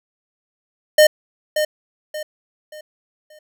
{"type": "tone with echo", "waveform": "square", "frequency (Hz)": 610, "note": "D#5", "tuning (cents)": -34, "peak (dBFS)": -8, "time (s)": [0.98, 1.07], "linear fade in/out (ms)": 5, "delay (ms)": 580, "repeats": 4, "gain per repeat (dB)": -9, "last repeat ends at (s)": 3.39, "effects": []}